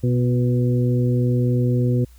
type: harmonic tone with a mistuned harmonic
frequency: 123.47 Hz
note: B2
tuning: in tune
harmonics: 1 / 2 / 3 / 4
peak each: -17 / -23 / -27 / -29 dBFS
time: 0.03-2.05 s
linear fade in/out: 10 ms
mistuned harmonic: 3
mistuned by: -23 cents
effects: added 60 Hz sine -44 dBFS peak until 2.18 s + white hiss -57 dBFS RMS until 2.18 s